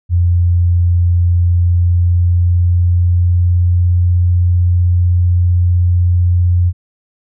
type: tone with pitch glide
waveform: sine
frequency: 87.31 to 88.43 Hz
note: F2 to F2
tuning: 0 to +22 cents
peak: -8 dBFS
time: 0.09-6.73 s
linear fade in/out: 50 ms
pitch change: +22 cents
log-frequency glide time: 1.29-4.09 s
effects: none